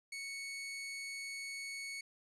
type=tone; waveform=sawtooth; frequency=2217 Hz; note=C#7; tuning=in tune; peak=-38 dBFS; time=0.12-2.01 s; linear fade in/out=5 ms; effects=resampled to 24000 Hz + 12-bit